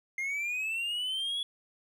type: linear sweep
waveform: triangle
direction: up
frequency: 2100 to 3394 Hz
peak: -29 dBFS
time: 0.18-1.43 s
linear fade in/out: 2 ms
effects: none